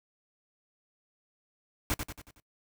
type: noise with echo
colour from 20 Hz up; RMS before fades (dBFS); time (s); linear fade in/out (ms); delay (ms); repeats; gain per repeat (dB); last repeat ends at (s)
pink; -29; 1.9-1.94; 0; 92; 5; -6; 2.4
effects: noise-tail reverb RT60 0.1 s tail -23 dB re dry